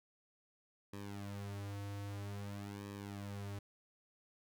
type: tone with flanger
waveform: sawtooth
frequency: 100.8 Hz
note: G2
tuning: 49 cents sharp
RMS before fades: -45 dBFS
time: 0.93-3.59 s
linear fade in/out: 5 ms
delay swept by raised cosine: 1.4 to 5.1 ms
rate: 0.51 Hz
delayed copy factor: -0.95
effects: none